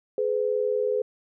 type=tone pair together; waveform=sine; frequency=422.5 / 503 Hz; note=G#4 / B4; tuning=+30 / +32 cents; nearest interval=minor third; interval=302 cents; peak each=-25 dBFS; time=0.18-1.02 s; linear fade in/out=2 ms; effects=none